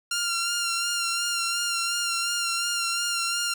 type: tone with vibrato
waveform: 10% pulse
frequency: 1388 Hz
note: F6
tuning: 11 cents flat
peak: -16 dBFS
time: 0.11-3.54 s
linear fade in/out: 5 ms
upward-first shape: sine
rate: 2.8 Hz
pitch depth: 26 cents each way
effects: none